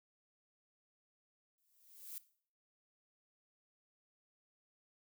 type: noise with exponential growth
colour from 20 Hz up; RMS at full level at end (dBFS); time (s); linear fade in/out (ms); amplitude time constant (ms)
violet; -44; 1.58-2.18; 0; 130
effects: noise-tail reverb RT60 0.5 s tail -17 dB re dry